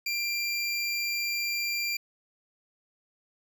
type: tone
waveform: 25% pulse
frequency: 2375 Hz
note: D7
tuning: 19 cents sharp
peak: -24 dBFS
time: 0.06-1.97 s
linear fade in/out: 5 ms
effects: none